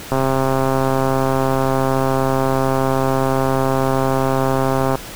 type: click train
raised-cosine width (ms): 1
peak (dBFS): -4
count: 644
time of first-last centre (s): 0.12-4.955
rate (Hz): 133
effects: pink hiss -33 dBFS RMS until 5.15 s